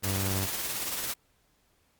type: tone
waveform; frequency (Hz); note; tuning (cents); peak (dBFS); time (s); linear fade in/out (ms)
sawtooth; 96.2; G2; -32; -25; 0.02-0.48; 50
type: noise with tremolo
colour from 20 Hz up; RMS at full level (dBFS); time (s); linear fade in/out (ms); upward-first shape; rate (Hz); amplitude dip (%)
white; -31; 0.03-1.14; 10; triangle; 18; 45
effects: pink hiss -69 dBFS RMS until 1.99 s + Opus 48 kbps